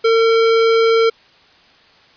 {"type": "tone", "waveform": "square", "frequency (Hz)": 453.7, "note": "A#4", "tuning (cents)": -47, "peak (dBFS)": -11, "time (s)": [0.04, 1.1], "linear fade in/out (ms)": 10, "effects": ["white hiss -49 dBFS RMS until 2.16 s", "resampled to 11025 Hz"]}